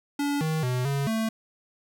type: tone with pitch steps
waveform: square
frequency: 286.1 / 157.9 / 125.7 / 139.6 / 222.4 Hz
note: D4 / D#3 / B2 / C#3 / A3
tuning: -45 / +26 / +31 / +13 / +19 cents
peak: -25 dBFS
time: 0.19-1.29 s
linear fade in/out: 5 ms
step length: 220 ms
effects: 11-bit